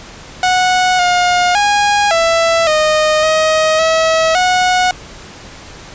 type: tone with pitch steps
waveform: sawtooth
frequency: 735 / 714 / 821 / 664 / 617 / 629 / 645 / 732 Hz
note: F#5 / F5 / G#5 / E5 / D#5 / D#5 / E5 / F#5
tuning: -12 / +38 / -20 / +12 / -15 / +19 / -38 / -19 cents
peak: -6 dBFS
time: 0.43-4.91 s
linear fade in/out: 2 ms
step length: 560 ms
effects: pink hiss -34 dBFS RMS until 5.94 s + resampled to 16000 Hz